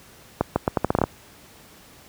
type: accelerating click train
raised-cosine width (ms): 1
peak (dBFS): -4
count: 10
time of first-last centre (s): 0.41-1.039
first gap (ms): 150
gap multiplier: 0.79
effects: pink hiss -49 dBFS RMS until 2.08 s + high-pass 60 Hz 12 dB/octave